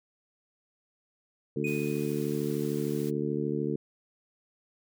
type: harmonic tone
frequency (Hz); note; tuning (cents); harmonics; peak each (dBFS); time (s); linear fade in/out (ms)
73.4; D2; 0; 2 / 3 / 4 / 5 / 6; -34 / -34 / -34 / -34 / -34; 1.56-3.76; 5
type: tone with exponential decay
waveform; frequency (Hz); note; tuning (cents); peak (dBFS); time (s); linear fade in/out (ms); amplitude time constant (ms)
triangle; 2489; D#7; 0; -30; 1.64-2.47; 5; 180
type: noise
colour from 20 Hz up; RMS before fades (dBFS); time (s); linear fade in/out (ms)
white; -48; 1.66-3.11; 20
effects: none